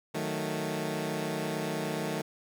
15% pulse chord, D# diminished, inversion none, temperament equal, 155.56 / 185 / 220 Hz, D#3 / F#3 / A3, 0 / 0 / 0 cents, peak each -28 / -31 / -29 dBFS, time 0.14-2.22 s, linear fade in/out 10 ms, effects none

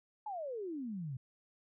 sine exponential sweep, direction down, 880 to 123.47 Hz, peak -38 dBFS, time 0.26-1.17 s, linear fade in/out 5 ms, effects none

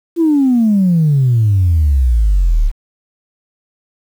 sine exponential sweep, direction down, 344.9 to 34.34 Hz, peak -7 dBFS, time 0.16-2.72 s, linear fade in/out 50 ms, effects tanh soft clip ceiling -5 dBFS + 7-bit

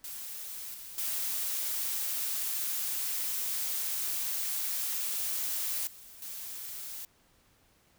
blue noise with level steps, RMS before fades -41 / -45 / -33 / -51 / -41 dBFS, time 0.04-7.05 s, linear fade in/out 2 ms, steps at 0.74 / 0.98 / 5.87 / 6.22 s, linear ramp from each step 2 ms, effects pink hiss -66 dBFS RMS until 7.98 s

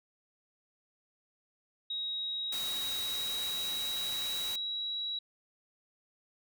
sine tone with pitch glide, 3800 to 3887 Hz, A#7 to B7, +33 to -28 cents, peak -33 dBFS, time 1.9-5.19 s, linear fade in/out 5 ms, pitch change +39 cents, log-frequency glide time 2.12-5 s
white noise, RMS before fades -41 dBFS, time 2.52-4.56 s, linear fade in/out 5 ms
effects none

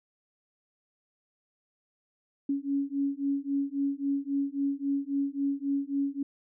sine beating tone pair, 277.2 / 280.9 Hz, C#4 / C#4, 0 / +23 cents, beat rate 3.7 Hz, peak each -30 dBFS, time 2.49-6.23 s, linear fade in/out 5 ms, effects none

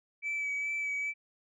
sine tone with vibrato, 2297 Hz, D7, 39 cents flat, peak -29 dBFS, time 0.22-1.14 s, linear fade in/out 50 ms, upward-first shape sine, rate 2.4 Hz, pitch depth 20 cents each way, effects tanh soft clip ceiling -29 dBFS

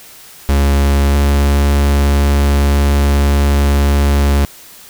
45% pulse tone pair in turn, 70.1 / 70.87 Hz, C#2 / C#2, +20 / +39 cents, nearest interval unison, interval 19 cents, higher second, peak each -9 dBFS, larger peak neither, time 0.49-1.16 / 1.16-4.45 s, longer second, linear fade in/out 0 ms, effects white hiss -38 dBFS RMS until 4.89 s

